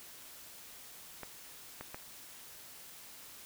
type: clicks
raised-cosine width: 0.5 ms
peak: -27 dBFS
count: 3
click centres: 1.233 / 1.81 / 1.945 s
effects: white hiss -52 dBFS RMS until 3.45 s